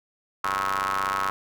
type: ring-modulated tone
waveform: sawtooth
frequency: 96.3 Hz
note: G2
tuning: 30 cents flat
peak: -17 dBFS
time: 0.44-1.3 s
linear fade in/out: 0 ms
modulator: 1190 Hz
effects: none